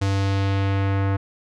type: tone with low-pass filter sweep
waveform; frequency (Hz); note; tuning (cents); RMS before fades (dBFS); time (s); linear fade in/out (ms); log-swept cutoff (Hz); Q
square; 98; G2; 0; -21; 0.01-1.17; 10; 6600 to 1600; 1.1
effects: none